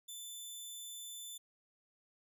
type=tone; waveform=15% pulse; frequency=3520 Hz; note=A7; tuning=in tune; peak=-38 dBFS; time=0.08-1.38 s; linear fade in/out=10 ms; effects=none